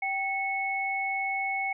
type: tone pair together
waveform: sine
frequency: 778.2 / 2201 Hz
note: G5 / C#7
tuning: -13 / -13 cents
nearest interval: octave + tritone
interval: 1800 cents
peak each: -31 / -29 dBFS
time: 0.02-1.73 s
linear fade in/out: 5 ms
effects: none